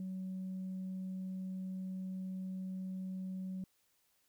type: tone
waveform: sine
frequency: 187.4 Hz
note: F#3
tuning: 22 cents sharp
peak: -37 dBFS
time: 0-3.64 s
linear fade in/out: 2 ms
effects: tanh soft clip ceiling -36 dBFS + white hiss -75 dBFS RMS until 4.28 s